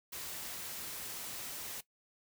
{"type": "noise", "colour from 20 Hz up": "white", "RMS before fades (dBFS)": -43, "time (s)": [0.12, 1.81], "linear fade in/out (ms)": 10, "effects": ["noise-tail reverb RT60 0.1 s tail -18 dB re dry"]}